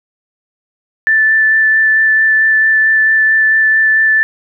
sine tone with vibrato, 1760 Hz, A6, in tune, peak -7 dBFS, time 1.07-4.23 s, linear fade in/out 0 ms, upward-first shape sine, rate 4.5 Hz, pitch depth 9 cents each way, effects none

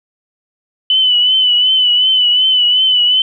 sine tone with vibrato, 3000 Hz, F#7, 23 cents sharp, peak -8 dBFS, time 0.9-3.22 s, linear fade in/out 2 ms, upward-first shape triangle, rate 2.7 Hz, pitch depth 54 cents each way, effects none

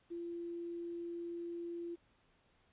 sine tone with quantisation, 342.3 Hz, F4, 35 cents flat, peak -40 dBFS, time 0.1-1.96 s, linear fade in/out 20 ms, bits 11, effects pink hiss -72 dBFS RMS until 2.72 s + resampled to 8000 Hz

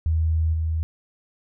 sine tone with level steps, 80.2 Hz, E2, 47 cents flat, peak -18 / -21 dBFS, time 0.06-0.83 s, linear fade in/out 0 ms, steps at 0.53 s, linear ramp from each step 10 ms, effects none

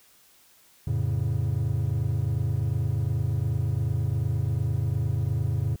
triangle chord, F augmented, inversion none, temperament equal, 87.31 / 110 / 138.59 Hz, F2 / A2 / C#3, 0 / 0 / 0 cents, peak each -27 / -24 / -26 dBFS, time 0.87-5.76 s, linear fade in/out 5 ms, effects tanh soft clip ceiling -13 dBFS + white hiss -58 dBFS RMS until 5.8 s

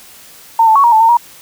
sine tone with pitch steps, 909 / 879 / 1114 / 944 / 877 / 908 / 949 Hz, A#5 / A5 / C#6 / A#5 / A5 / A#5 / A#5, -44 / -2 / +8 / +22 / -6 / -46 / +31 cents, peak -5 dBFS, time 0.59-1.171 s, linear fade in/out 5 ms, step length 83 ms, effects white hiss -39 dBFS RMS until 1.41 s

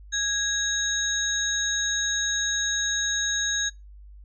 sine tone cluster, 1650 / 3804 / 6520 Hz, G#6 / A#7 / G#8, -12 / +34 / -33 cents, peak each -28 dBFS, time 0.12-3.7 s, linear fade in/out 20 ms, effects noise-tail reverb RT60 0.2 s tail -23 dB re dry + added 50 Hz sine -43 dBFS peak until 4.24 s

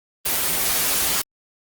white noise with comb filter, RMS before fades -21 dBFS, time 0.25-1.22 s, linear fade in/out 10 ms, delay 9.3 ms, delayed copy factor -0.6, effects Opus 24 kbps

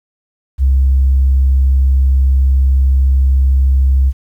sine tone, 66.7 Hz, C2, 34 cents sharp, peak -6 dBFS, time 0.58-4.13 s, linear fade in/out 50 ms, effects tanh soft clip ceiling -4 dBFS + 8-bit

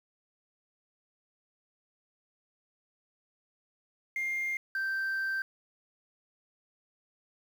sine tone pair in turn, 2113 / 1563.4 Hz, C7 / G6, +16 / -5 cents, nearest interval perfect fourth, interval 521 cents, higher first, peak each -28 / -27 dBFS, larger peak second, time 4.16-4.57 / 4.75-5.42 s, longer second, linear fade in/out 2 ms, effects tanh soft clip ceiling -28 dBFS + 9-bit

